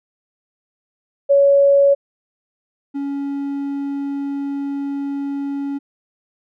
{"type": "tone pair in turn", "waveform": ["sine", "triangle"], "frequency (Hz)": [560, 280], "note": ["C#5", "C#4"], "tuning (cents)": [18, 18], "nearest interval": "octave", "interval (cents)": 1200, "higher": "first", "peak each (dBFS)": [-9, -19], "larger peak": "first", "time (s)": [[1.29, 1.95], [2.94, 5.79]], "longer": "second", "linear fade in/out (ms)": 20, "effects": []}